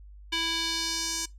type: tone with band-pass filter sweep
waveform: square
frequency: 329.6 Hz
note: E4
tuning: in tune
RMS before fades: -30 dBFS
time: 0.32-1.26 s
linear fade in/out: 10 ms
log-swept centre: 3200 to 6700 Hz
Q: 2.1
effects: noise-tail reverb RT60 0.2 s tail -21 dB re dry + added 50 Hz sine -45 dBFS peak until 1.38 s

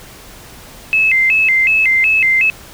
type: tone with vibrato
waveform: sine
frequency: 2327 Hz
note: D7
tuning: 17 cents flat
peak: -9 dBFS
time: 0.93-2.5 s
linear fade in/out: 0 ms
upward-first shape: square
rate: 2.7 Hz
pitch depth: 190 cents each way
effects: pink hiss -37 dBFS RMS until 2.73 s

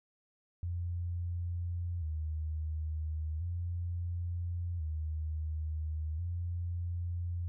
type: tone with vibrato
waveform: sine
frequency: 82.41 Hz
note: E2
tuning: in tune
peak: -33 dBFS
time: 0.63-7.48 s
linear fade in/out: 0 ms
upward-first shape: square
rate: 0.36 Hz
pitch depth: 93 cents each way
effects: none

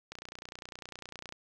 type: click train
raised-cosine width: 0.2 ms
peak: -25 dBFS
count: 37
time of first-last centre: 0.12-1.324 s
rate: 29.9 Hz
effects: none

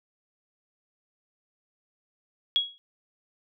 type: tone with exponential decay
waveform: sine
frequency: 3322 Hz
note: G#7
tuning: in tune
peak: -17 dBFS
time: 2.56-2.78 s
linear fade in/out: 0 ms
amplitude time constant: 46 ms
effects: none

